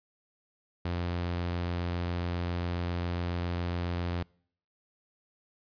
sawtooth tone, 87.31 Hz, F2, in tune, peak -26 dBFS, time 0.85-4.23 s, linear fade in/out 5 ms, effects noise-tail reverb RT60 0.6 s tail -26 dB re dry + resampled to 11025 Hz

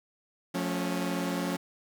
sawtooth chord, F augmented, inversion none, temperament equal with one note detuned, 178.28 / 220 / 277.2 Hz, F3 / A3 / C#4, +36 / 0 / 0 cents, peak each -28 / -33 / -29 dBFS, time 0.54-1.57 s, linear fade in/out 10 ms, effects 10-bit

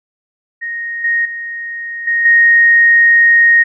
sine tone with level steps, 1864.7 Hz, A#6, in tune, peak -19 / -11 / -21 / -11 / -5 dBFS, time 0.61-3.64 s, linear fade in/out 20 ms, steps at 1.04 / 1.25 / 2.07 / 2.25 s, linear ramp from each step 5 ms, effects none

